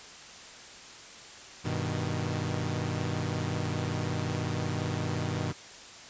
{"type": "chord", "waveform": "sawtooth", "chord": "G augmented", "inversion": "none", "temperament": "equal", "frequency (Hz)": [98, 123.47, 155.56], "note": ["G2", "B2", "D#3"], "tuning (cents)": [0, 0, 0], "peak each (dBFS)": -30, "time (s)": [1.64, 5.53], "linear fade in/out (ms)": 20, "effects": ["white hiss -47 dBFS RMS until 6.09 s", "resampled to 16000 Hz"]}